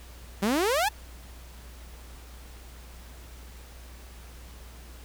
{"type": "exponential sweep", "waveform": "sawtooth", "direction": "up", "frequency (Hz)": [187.7, 898], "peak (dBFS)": -19, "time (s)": [0.42, 0.89], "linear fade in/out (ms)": 10, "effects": ["added 60 Hz sine -44 dBFS peak until 5.04 s", "pink hiss -51 dBFS RMS until 5.04 s"]}